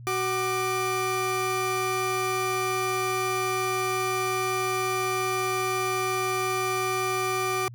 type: tone pair together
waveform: 30% pulse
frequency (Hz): 374.8 / 1190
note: F#4 / D6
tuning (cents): +22 / +22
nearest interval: octave + minor sixth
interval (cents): 2000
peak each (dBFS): -25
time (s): 0.07-7.68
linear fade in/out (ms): 0
effects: added 120 Hz sine -40 dBFS peak until 7.74 s